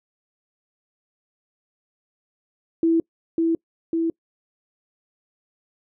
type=tone with echo; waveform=sine; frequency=329.6 Hz; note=E4; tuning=in tune; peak=-15 dBFS; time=2.83-3 s; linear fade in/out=2 ms; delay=550 ms; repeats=2; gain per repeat=-2 dB; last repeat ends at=4.1 s; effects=noise-tail reverb RT60 0.1 s tail -26 dB re dry